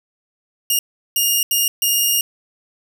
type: tone bursts at uneven times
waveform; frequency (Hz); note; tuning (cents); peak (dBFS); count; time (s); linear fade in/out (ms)
10% pulse; 2837; F7; +27; -6; 4; 0.7-0.79 / 1.16-1.43 / 1.51-1.68 / 1.82-2.21; 2
effects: none